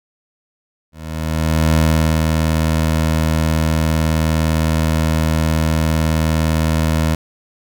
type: tone with ADSR envelope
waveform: 20% pulse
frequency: 79.5 Hz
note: D#2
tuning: 38 cents sharp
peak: -6 dBFS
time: 0.92-7.15 s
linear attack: 840 ms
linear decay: 470 ms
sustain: -3 dB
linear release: 4 ms
effects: none